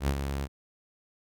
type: tone with ADSR envelope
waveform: sawtooth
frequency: 69.3 Hz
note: C#2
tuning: in tune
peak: -19 dBFS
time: 0-0.48 s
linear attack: 79 ms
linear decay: 64 ms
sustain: -7 dB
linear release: 43 ms
effects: none